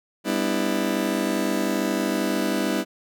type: chord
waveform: 30% pulse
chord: E minor seventh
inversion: first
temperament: just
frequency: 197.78 / 247.2 / 296.7 / 329.6 Hz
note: G3 / B3 / D4 / E4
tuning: +16 / +2 / +18 / 0 cents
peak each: -25 dBFS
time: 0.24-2.85 s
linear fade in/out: 50 ms
effects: none